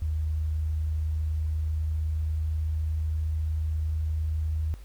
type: tone with pitch glide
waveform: sine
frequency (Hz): 77.78 to 78.37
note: D#2 to D#2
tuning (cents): 0 to +13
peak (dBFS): -25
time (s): 0.02-4.74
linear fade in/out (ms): 0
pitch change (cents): +13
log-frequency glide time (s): 0.42-3.03
effects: added 50 Hz sine -41 dBFS peak until 4.84 s + pink hiss -58 dBFS RMS until 4.84 s